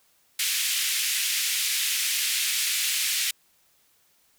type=band-pass noise; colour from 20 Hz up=pink; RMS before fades=-26 dBFS; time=0.39-3.31 s; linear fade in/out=5 ms; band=2200 to 15000 Hz; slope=24 dB/octave; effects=white hiss -64 dBFS RMS until 4.38 s